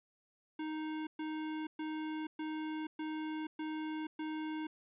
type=tone bursts; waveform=square; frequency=311.1 Hz; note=D#4; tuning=in tune; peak=-38 dBFS; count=7; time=0.59-4.67 s; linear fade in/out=5 ms; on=480 ms; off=120 ms; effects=resampled to 8000 Hz